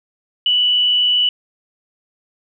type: tone with frequency modulation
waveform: sine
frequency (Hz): 2960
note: F#7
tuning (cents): 0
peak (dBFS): -12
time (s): 0.46-1.29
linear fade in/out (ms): 2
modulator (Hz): 113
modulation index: 0.37
effects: none